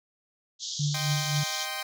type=band-pass noise; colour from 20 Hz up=white; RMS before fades=-35 dBFS; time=0.59-1.68 s; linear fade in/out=50 ms; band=3200 to 6900 Hz; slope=96 dB/octave
type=tone with tremolo; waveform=sine; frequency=146.8 Hz; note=D3; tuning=in tune; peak=-23 dBFS; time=0.79-1.44 s; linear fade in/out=10 ms; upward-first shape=triangle; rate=3.8 Hz; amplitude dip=75%
type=chord; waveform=10% pulse; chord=C minor; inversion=first; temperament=equal with one note detuned; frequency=622.3 / 780.8 / 1046.5 Hz; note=Eb5 / G5 / C6; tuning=0 / -7 / 0 cents; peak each=-30 / -26 / -28 dBFS; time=0.94-1.83 s; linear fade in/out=5 ms
effects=none